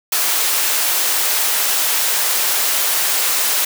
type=high-pass noise; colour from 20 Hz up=white; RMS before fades=-17 dBFS; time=0.12-3.65 s; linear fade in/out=5 ms; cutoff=500 Hz; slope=12 dB/octave; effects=none